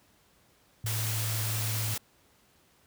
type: tone with vibrato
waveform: sine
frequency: 109.9 Hz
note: A2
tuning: 2 cents flat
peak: -30 dBFS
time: 0.84-1.94 s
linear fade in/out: 0 ms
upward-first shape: sine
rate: 1.5 Hz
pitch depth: 8 cents each way
type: noise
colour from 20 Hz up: white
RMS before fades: -34 dBFS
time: 0.86-1.98 s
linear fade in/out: 5 ms
effects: pink hiss -64 dBFS RMS until 2.86 s + high-pass 60 Hz 12 dB/octave